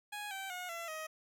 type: tone with pitch steps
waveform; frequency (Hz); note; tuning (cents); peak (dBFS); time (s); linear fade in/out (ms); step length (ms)
15% pulse; 830.6 / 775 / 723.1 / 674.7 / 629.5; G#5 / G5 / F#5 / E5 / D#5; 0 / -20 / -40 / +40 / +20; -34; 0.12-1.07; 10; 190
effects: none